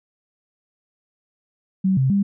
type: tone with pitch steps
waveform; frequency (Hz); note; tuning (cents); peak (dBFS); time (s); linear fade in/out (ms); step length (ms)
sine; 189.9 / 132.3 / 199.4; F#3 / C3 / G3; +45 / +20 / +30; -15; 1.84-2.23; 10; 130
effects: none